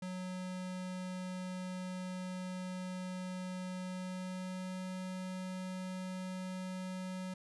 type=tone with pitch glide; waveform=square; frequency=183.9 to 185.39 Hz; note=F#3 to F#3; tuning=-10 to +4 cents; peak=-40 dBFS; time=0.02-7.34 s; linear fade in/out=5 ms; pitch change=+14 cents; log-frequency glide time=3.8-4.83 s; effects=resampled to 24000 Hz